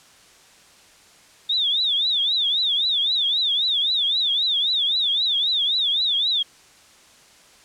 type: tone with vibrato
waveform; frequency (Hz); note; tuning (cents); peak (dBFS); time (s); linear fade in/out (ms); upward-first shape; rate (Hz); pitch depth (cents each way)
sine; 3600; A7; +39; -18; 1.49-6.43; 10; triangle; 3.8; 200
effects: white hiss -51 dBFS RMS until 7.64 s + low-pass 8000 Hz 12 dB/octave